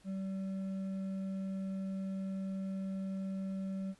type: tone with hard clipping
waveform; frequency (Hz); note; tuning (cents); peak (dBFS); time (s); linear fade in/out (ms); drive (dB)
triangle; 192.1; G3; -35; -37; 0.04-3.95; 50; 8
effects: pink hiss -66 dBFS RMS until 3.99 s + resampled to 24000 Hz